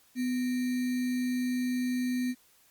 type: tone with sample-and-hold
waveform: sine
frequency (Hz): 250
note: B3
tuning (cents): +21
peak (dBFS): -27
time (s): 0.15-2.35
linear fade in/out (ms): 50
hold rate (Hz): 2100
effects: white hiss -63 dBFS RMS until 2.7 s + Opus 48 kbps